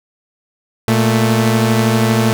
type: tone pair together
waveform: sawtooth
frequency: 116.54 / 220.5 Hz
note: A#2 / A3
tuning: 0 / +4 cents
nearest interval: major seventh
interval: 1104 cents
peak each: -10 dBFS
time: 0.88-2.33 s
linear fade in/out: 0 ms
effects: none